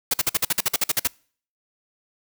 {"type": "noise bursts", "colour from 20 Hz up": "white", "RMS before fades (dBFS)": -20, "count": 13, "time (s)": [0.11, 1.074], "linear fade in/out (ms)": 5, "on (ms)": 28, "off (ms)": 50, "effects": ["noise-tail reverb RT60 0.5 s tail -26 dB re dry"]}